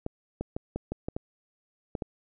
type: clicks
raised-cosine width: 2 ms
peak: -18 dBFS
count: 9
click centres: 0.064 / 0.41 / 0.565 / 0.76 / 0.92 / 1.085 / 1.165 / 1.952 / 2.022 s
effects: none